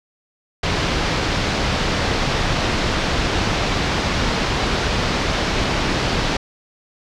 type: low-pass noise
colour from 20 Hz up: pink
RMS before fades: -20 dBFS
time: 0.63-6.37 s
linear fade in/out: 5 ms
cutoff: 5300 Hz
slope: 24 dB/octave
effects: none